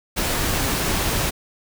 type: noise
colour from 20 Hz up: pink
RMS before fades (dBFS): -22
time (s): 0.16-1.31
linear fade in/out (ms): 20
effects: none